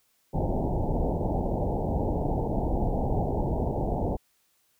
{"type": "low-pass noise", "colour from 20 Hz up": "pink", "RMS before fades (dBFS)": -27, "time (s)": [0.33, 4.17], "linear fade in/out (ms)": 20, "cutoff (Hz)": 890, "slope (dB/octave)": 96, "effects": ["white hiss -69 dBFS RMS until 4.79 s"]}